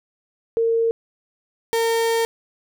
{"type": "tone pair in turn", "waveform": ["sine", "35% pulse"], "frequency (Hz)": [457.4, 457.4], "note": ["A#4", "A#4"], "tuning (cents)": [-33, -33], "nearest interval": "unison", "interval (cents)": 0, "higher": "neither", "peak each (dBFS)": -16, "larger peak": "neither", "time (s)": [[0.57, 0.91], [1.73, 2.25]], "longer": "second", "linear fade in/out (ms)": 0, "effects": []}